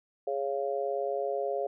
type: chord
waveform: sine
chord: Db major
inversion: second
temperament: just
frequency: 415.8 / 554.4 / 693 Hz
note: Ab4 / Db5 / F5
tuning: +2 / 0 / -14 cents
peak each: -33 / -32 / -34 dBFS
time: 0.27-1.67 s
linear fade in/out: 5 ms
effects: none